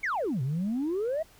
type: exponential two-way sweep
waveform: sine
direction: down then up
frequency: 2319 to 123.47 to 665 Hz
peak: -25 dBFS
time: 0.03-1.23 s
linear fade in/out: 10 ms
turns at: 0.42 s
effects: tanh soft clip ceiling -24 dBFS + pink hiss -57 dBFS RMS until 1.39 s